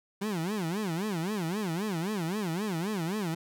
30% pulse tone with vibrato, 186.7 Hz, F#3, 16 cents sharp, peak -27 dBFS, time 0.21-3.35 s, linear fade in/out 10 ms, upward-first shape sine, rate 3.8 Hz, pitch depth 270 cents each way, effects none

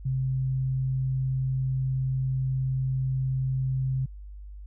sine tone, 131.5 Hz, C3, 9 cents sharp, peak -24 dBFS, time 0.05-4.06 s, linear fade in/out 10 ms, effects added 50 Hz sine -39 dBFS peak until 4.66 s

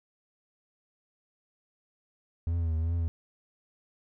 triangle tone with vibrato, 82.41 Hz, E2, in tune, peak -24 dBFS, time 2.47-3.08 s, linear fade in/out 0 ms, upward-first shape triangle, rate 2.6 Hz, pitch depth 69 cents each way, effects none

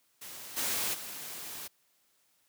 white noise with level steps, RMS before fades -45 / -32 / -42 dBFS, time 0.21-1.68 s, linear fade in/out 10 ms, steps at 0.56 / 0.93 s, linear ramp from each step 20 ms, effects white hiss -71 dBFS RMS until 2.48 s + high-pass 100 Hz 12 dB/octave

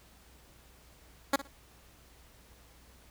10% pulse tone with echo, 277.2 Hz, C#4, in tune, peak -15 dBFS, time 1.33-1.36 s, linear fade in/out 5 ms, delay 58 ms, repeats 2, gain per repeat -15 dB, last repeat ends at 1.476 s, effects added 60 Hz sine -60 dBFS peak until 3.1 s + pink hiss -60 dBFS RMS until 3.1 s

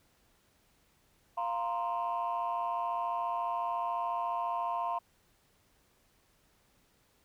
sine chord, F suspended fourth, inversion none, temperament equal with one note detuned, 696 / 932.3 / 1046.5 Hz, F5 / Bb5 / C6, -6 / 0 / 0 cents, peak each -34 dBFS, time 1.37-4.99 s, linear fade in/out 10 ms, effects tanh soft clip ceiling -25 dBFS + pink hiss -69 dBFS RMS until 7.24 s

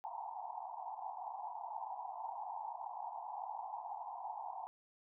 white band-pass noise, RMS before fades -45 dBFS, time 0.04-4.67 s, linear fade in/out 0 ms, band 720 to 960 Hz, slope 96 dB/octave, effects none

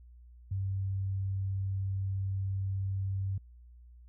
sine tone, 96.8 Hz, G2, 21 cents flat, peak -30 dBFS, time 0.51-3.38 s, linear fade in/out 5 ms, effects added 60 Hz sine -51 dBFS peak until 4.08 s

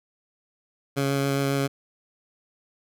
15% pulse tone with vibrato, 138.59 Hz, C#3, in tune, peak -16 dBFS, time 0.96-1.68 s, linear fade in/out 20 ms, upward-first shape triangle, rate 7.3 Hz, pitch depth 12 cents each way, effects none

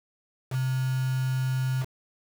sine tone with quantisation, 130 Hz, C3, 11 cents flat, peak -24 dBFS, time 0.5-1.86 s, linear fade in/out 50 ms, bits 6, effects none

